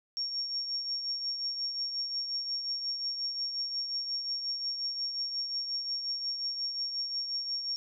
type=tone with tremolo; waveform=sine; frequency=5530 Hz; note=F8; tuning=18 cents flat; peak=-29 dBFS; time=0.17-7.76 s; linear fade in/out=0 ms; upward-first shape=triangle; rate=5.6 Hz; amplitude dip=55%; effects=none